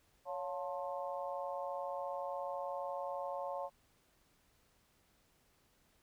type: harmonic tone with a mistuned harmonic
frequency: 177.2 Hz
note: F3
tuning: 25 cents sharp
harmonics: 3 / 4 / 5 / 6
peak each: -41 / -44 / -44 / -47 dBFS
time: 0.25-3.7 s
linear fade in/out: 50 ms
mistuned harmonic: 3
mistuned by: +81 cents
effects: pink hiss -72 dBFS RMS until 6.02 s